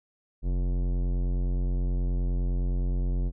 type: tone with tanh clipping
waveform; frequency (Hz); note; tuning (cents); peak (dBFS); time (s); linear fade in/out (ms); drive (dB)
sine; 44.81; F1; +45; -26; 0.42-3.32; 50; 17
effects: none